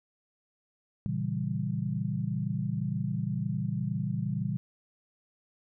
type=chord; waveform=sine; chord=A# diminished seventh; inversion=none; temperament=equal; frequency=116.54 / 138.59 / 164.81 / 196 Hz; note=A#2 / C#3 / E3 / G3; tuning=0 / 0 / 0 / 0 cents; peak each=-34 dBFS; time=1.06-4.57 s; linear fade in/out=0 ms; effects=none